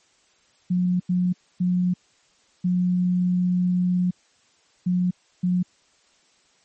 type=tone bursts at uneven times; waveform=sine; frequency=180 Hz; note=F#3; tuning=47 cents flat; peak=-18 dBFS; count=6; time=0.7-1 / 1.09-1.33 / 1.6-1.94 / 2.64-4.11 / 4.86-5.11 / 5.43-5.63 s; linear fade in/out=10 ms; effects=white hiss -61 dBFS RMS until 6.64 s + MP3 32 kbps